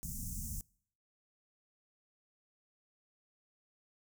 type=band-stop noise; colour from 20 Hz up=pink; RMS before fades=-41 dBFS; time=0.03-0.61 s; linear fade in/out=0 ms; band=220 to 6100 Hz; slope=48 dB/octave; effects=noise-tail reverb RT60 0.6 s tail -25 dB re dry